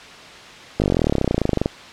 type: slowing click train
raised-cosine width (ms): 2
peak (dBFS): -4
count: 30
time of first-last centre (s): 0.8-1.659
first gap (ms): 19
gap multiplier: 1.03
effects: white hiss -39 dBFS RMS until 1.92 s + low-pass 4000 Hz 12 dB/octave